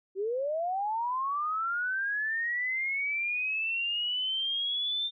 sine linear sweep, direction up, 370 to 3604 Hz, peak -28 dBFS, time 0.15-5.11 s, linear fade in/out 50 ms, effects none

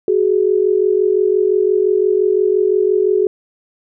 sine tone pair together, 374.2 / 420 Hz, F#4 / G#4, +20 / +19 cents, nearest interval major second, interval 199 cents, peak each -14 dBFS, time 0.08-3.27 s, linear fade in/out 2 ms, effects none

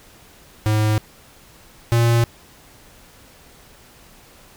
square tone pair in turn, 107.4 / 117.16 Hz, A2 / A#2, -41 / +9 cents, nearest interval major second, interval 150 cents, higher second, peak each -16 / -14 dBFS, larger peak second, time 0.66-0.98 / 1.92-2.24 s, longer neither, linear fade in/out 0 ms, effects pink hiss -48 dBFS RMS until 4.56 s

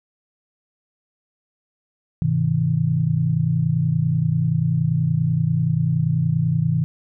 sine tone cluster, 102.9 / 129.9 / 160.3 Hz, G#2 / C3 / E3, -16 / -12 / -48 cents, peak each -26 / -21 / -19 dBFS, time 2.22-6.84 s, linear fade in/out 0 ms, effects none

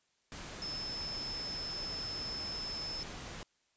sine tone in noise, 5250 Hz, E8, 8 cents flat, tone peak -38 dBFS, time 0.62-3.03 s, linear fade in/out 0 ms, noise pink, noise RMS -45 dBFS, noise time 0.32-3.43 s, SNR +4 dB, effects white hiss -75 dBFS RMS until 3.76 s + resampled to 16000 Hz

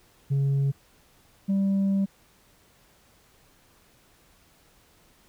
sine tone pair in turn, 138.4 / 195.73 Hz, C#3 / G3, -2 / -2 cents, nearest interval tritone, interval 600 cents, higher second, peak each -18 dBFS, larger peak neither, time 0.3-0.72 / 1.48-2.06 s, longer second, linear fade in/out 20 ms, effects tanh soft clip ceiling -20 dBFS + pink hiss -60 dBFS RMS until 5.28 s

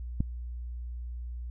click, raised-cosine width 5 ms, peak -15 dBFS, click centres 0.205 s, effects added 60 Hz sine -35 dBFS peak until 1.5 s

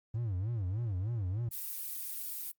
triangle tone with vibrato, 103.83 Hz, G#2, in tune, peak -30 dBFS, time 0.14-1.49 s, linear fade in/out 5 ms, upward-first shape sine, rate 3.3 Hz, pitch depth 260 cents each way
violet noise, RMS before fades -39 dBFS, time 1.51-2.52 s, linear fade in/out 20 ms
effects noise-tail reverb RT60 0.1 s tail -23 dB re dry + Opus 24 kbps

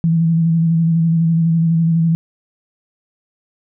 sine tone with vibrato, 164.81 Hz, E3, in tune, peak -11 dBFS, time 0.04-2.15 s, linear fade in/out 0 ms, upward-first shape square, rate 12 Hz, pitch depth 24 cents each way, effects none

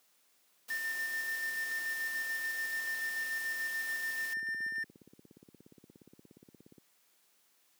white noise, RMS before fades -46 dBFS, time 0.68-4.34 s, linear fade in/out 10 ms
triangle tone with tremolo, 1800 Hz, A6, 39 cents sharp, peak -31 dBFS, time 0.7-4.84 s, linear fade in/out 5 ms, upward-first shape square, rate 6.9 Hz, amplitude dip 30%
click train, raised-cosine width 3 ms, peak -39 dBFS, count 42, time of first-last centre 4.37-6.782 s, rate 17 Hz
effects white hiss -70 dBFS RMS until 7.79 s + high-pass 200 Hz 12 dB/octave

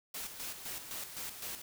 white noise with tremolo, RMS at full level -41 dBFS, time 0.14-1.62 s, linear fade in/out 5 ms, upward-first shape square, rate 3.9 Hz, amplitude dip 55%, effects none

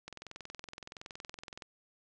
click train, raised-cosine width 0.2 ms, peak -27 dBFS, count 34, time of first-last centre 0.08-1.622 s, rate 21.4 Hz, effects resampled to 22050 Hz

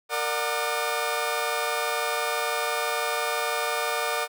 20% pulse tone cluster, 462 / 594 / 736 / 1208 Hz, A#4 / D5 / F#5 / D6, -16 / +20 / -9 / +48 cents, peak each -26 dBFS, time 0.09-4.28 s, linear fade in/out 50 ms, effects none

